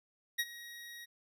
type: tone with ADSR envelope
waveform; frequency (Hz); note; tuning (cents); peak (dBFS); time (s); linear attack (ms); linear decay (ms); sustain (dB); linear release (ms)
25% pulse; 1892; A#6; +25; -25; 0.38-1.06; 16; 46; -18; 22
effects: none